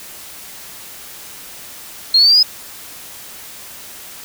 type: exponential sweep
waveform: sine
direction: up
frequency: 4186 to 5100 Hz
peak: -7 dBFS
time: 2.14-2.43 s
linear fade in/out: 5 ms
effects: white hiss -35 dBFS RMS until 4.24 s